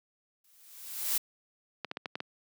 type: noise with exponential growth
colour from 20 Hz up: blue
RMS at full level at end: -27 dBFS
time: 0.44-1.18 s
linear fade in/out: 5 ms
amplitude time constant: 160 ms
type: clicks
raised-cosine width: 0.3 ms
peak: -19 dBFS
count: 6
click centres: 1.847 / 1.914 / 1.971 / 2.058 / 2.155 / 2.204 s
effects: high-pass 200 Hz 12 dB/octave